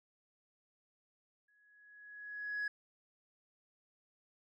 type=tone with exponential growth; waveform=sine; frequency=1677 Hz; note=G#6; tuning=16 cents sharp; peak=-31 dBFS; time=1.48-2.68 s; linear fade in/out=5 ms; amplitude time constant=260 ms; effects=tanh soft clip ceiling -33 dBFS